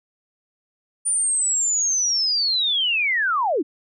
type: linear sweep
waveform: sine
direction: down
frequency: 9380 to 249 Hz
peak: -18 dBFS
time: 1.05-3.63 s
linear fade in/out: 20 ms
effects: none